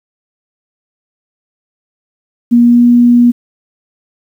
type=tone with pitch glide; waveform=sine; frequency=238.3 to 240.9 Hz; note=A#3 to B3; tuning=+38 to -43 cents; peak=-3 dBFS; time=2.51-3.32 s; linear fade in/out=20 ms; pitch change=+19 cents; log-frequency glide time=2.62-2.84 s; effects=7-bit